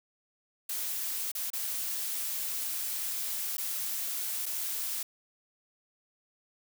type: noise with dropouts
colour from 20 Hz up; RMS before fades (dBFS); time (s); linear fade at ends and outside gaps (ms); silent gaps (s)
blue; -34; 0.69-5.03; 5; 1.317-1.35 / 1.503-1.532 / 3.57-3.58 / 4.458-4.462
effects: none